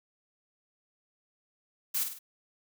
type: noise with echo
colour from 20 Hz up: blue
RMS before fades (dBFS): -30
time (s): 1.94-2.04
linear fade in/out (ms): 10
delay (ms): 50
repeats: 3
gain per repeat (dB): -6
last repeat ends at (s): 2.19
effects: none